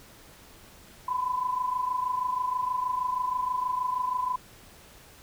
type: tone pair together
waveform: sine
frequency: 1000 / 1026.3 Hz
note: B5 / C6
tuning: +21 / -34 cents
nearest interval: unison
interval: 45 cents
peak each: -27 / -32 dBFS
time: 1.08-4.36 s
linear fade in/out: 5 ms
effects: pink hiss -52 dBFS RMS until 5.22 s